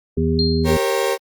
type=harmonic tone; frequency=80.5 Hz; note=E2; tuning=41 cents flat; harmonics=1 / 2 / 3 / 5; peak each=-21 / -21 / -21 / -21 dBFS; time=0.17-0.77 s; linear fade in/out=5 ms
type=tone with exponential decay; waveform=sine; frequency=4200 Hz; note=C8; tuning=6 cents sharp; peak=-17 dBFS; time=0.39-0.95 s; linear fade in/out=1 ms; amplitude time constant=120 ms
type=chord; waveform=35% pulse; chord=G diminished; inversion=none; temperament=equal with one note detuned; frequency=392 / 466.2 / 543 Hz; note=G4 / Bb4 / Db5; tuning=0 / 0 / -36 cents; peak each=-20 dBFS; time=0.64-1.18 s; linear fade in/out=50 ms
effects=Opus 32 kbps